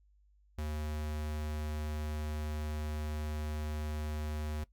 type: tone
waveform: square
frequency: 75.9 Hz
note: D#2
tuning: 42 cents flat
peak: -36 dBFS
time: 0.58-4.64 s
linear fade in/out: 5 ms
effects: noise-tail reverb RT60 0.1 s tail -18 dB re dry + added 50 Hz sine -63 dBFS peak until 4.72 s